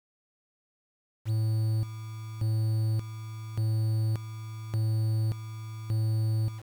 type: tone with tremolo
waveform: triangle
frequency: 110 Hz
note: A2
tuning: in tune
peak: -22 dBFS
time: 1.25-6.63 s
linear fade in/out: 50 ms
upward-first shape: square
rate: 0.86 Hz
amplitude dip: 75%
effects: 8-bit